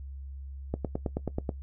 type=click train; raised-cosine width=2 ms; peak=-16 dBFS; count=8; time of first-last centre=0.74-1.492 s; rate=9.31 Hz; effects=noise-tail reverb RT60 0.1 s tail -18 dB re dry + added 68 Hz sine -38 dBFS peak until 1.62 s